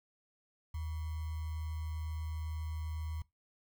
sine tone with sample-and-hold, 78.9 Hz, D#2, 25 cents sharp, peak -36 dBFS, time 0.74-3.22 s, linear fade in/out 5 ms, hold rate 1050 Hz, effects noise-tail reverb RT60 0.2 s tail -21 dB re dry

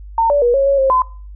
sine tone with pitch steps, 910 / 576 / 481.3 / 548 / 555 / 535 / 1021 Hz, A#5 / D5 / B4 / C#5 / C#5 / C5 / C6, -42 / -34 / -45 / -20 / +2 / +38 / -43 cents, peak -10 dBFS, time 0.18-1.02 s, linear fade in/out 2 ms, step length 120 ms, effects noise-tail reverb RT60 0.4 s tail -22 dB re dry + added 50 Hz sine -31 dBFS peak until 1.35 s

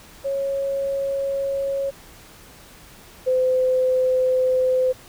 sine tone pair in turn, 550 / 512.6 Hz, C#5 / C5, -14 / -36 cents, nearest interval minor second, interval 122 cents, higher first, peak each -21 / -16 dBFS, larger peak second, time 0.24-1.91 / 3.26-4.93 s, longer neither, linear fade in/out 20 ms, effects pink hiss -46 dBFS RMS until 5.08 s

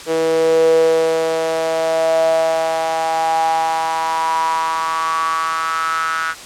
sawtooth tone with high-pass filter sweep, 162.2 Hz, E3, 28 cents flat, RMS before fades -17 dBFS, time 0.06-6.35 s, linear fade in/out 50 ms, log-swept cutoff 430 to 1400 Hz, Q 9.5, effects white hiss -34 dBFS RMS until 6.45 s + low-pass 8000 Hz 12 dB/octave

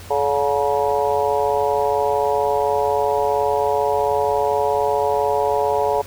harmonic tone with a mistuned harmonic, 142.8 Hz, D3, 48 cents flat, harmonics 3 / 4 / 5 / 6 / 7, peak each -21 / -22 / -23 / -24 / -24 dBFS, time 0.1-6.02 s, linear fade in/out 10 ms, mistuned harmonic 7, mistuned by -68 cents, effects added 90 Hz sine -39 dBFS peak until 6.06 s + pink hiss -40 dBFS RMS until 6.06 s

